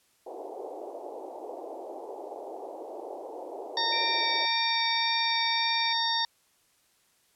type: band-pass noise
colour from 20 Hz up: pink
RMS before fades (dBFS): -40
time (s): 0.26-4.46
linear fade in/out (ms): 10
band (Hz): 340 to 840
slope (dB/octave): 48
type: harmonic tone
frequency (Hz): 918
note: A#5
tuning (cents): -27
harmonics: 1 / 2 / 4 / 5 / 6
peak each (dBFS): -30 / -34 / -29 / -33 / -34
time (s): 3.77-6.25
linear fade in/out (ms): 2
type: tone with vibrato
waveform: sine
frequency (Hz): 2330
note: D7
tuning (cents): -14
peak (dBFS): -33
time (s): 3.92-5.93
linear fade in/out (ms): 5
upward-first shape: sine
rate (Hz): 1.8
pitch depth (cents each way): 18
effects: white hiss -67 dBFS RMS until 7.35 s + low-pass 12000 Hz 12 dB/octave